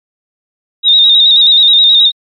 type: tone with vibrato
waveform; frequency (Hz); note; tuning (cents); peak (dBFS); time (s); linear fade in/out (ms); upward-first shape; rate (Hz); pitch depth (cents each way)
sine; 3729; A#7; 0; -3; 0.83-2.12; 50; square; 9.4; 43
effects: MP3 64 kbps